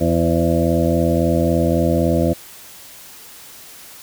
harmonic tone with a mistuned harmonic, 83.7 Hz, E2, 27 cents sharp, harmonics 1 / 2 / 3 / 4 / 6 / 7 / 8, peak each -21 / -20 / -21 / -21 / -22 / -23 / -25 dBFS, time 0-2.34 s, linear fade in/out 20 ms, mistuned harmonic 6, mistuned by +20 cents, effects white hiss -40 dBFS RMS until 4.02 s

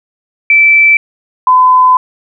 sine tone pair in turn, 2324 / 1013.9 Hz, D7 / B5, -19 / +45 cents, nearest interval octave + major second, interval 1436 cents, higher first, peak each -3 dBFS, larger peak neither, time 0.5-0.97 / 1.47-1.97 s, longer second, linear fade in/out 2 ms, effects none

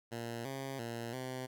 10% pulse tone with pitch steps, 116.9 / 135.2 / 116.8 / 128.8 Hz, A#2 / C#3 / A#2 / C3, +5 / -43 / +4 / -27 cents, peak -31 dBFS, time 0.11-1.47 s, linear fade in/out 20 ms, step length 340 ms, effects none

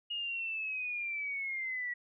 sine linear sweep, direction down, 2869 to 1928 Hz, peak -34 dBFS, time 0.1-1.94 s, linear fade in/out 10 ms, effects none

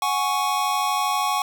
square chord, F# suspended second, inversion none, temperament just, 740 / 832.5 / 1110 Hz, F#5 / G#5 / C#6, 0 / +4 / +2 cents, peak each -28 / -26 / -24 dBFS, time 0.02-1.42 s, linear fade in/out 2 ms, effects none

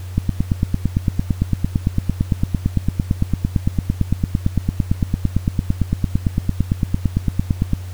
click train, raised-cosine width 5 ms, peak -3 dBFS, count 68, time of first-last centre 0.18-7.734 s, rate 8.87 Hz, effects added 91 Hz sine -27 dBFS peak until 7.93 s + pink hiss -43 dBFS RMS until 7.93 s

